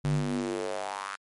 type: tone with high-pass filter sweep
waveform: square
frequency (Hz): 49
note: G1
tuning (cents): 0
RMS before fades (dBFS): -31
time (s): 0.04-1.16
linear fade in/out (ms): 10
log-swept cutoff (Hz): 120 to 1400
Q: 3.5
effects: MP3 48 kbps